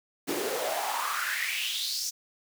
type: noise with high-pass filter sweep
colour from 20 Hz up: pink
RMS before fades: -31 dBFS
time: 0.27-2.11 s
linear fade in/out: 20 ms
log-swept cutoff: 310 to 6000 Hz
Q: 5.1
effects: none